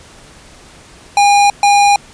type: tone bursts at uneven times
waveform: square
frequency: 812 Hz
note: G#5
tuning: 39 cents flat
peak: -7 dBFS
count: 2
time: 1.17-1.5 / 1.63-1.96 s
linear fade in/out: 2 ms
effects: pink hiss -40 dBFS RMS until 2.13 s + resampled to 22050 Hz